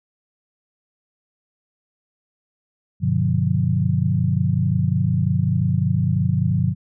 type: chord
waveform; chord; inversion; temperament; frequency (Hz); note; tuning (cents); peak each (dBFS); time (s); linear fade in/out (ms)
sine; G dominant seventh; none; equal with one note detuned; 98 / 123.47 / 146.83 / 178.08; G2 / B2 / D3 / F3; 0 / 0 / 0 / +34; -22; 3-6.75; 50
effects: none